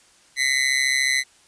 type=tone with amplitude modulation; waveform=sawtooth; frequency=2025 Hz; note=B6; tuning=43 cents sharp; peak=-11 dBFS; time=0.36-1.24 s; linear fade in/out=50 ms; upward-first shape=sine; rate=134 Hz; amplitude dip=90%; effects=white hiss -55 dBFS RMS until 1.47 s + resampled to 22050 Hz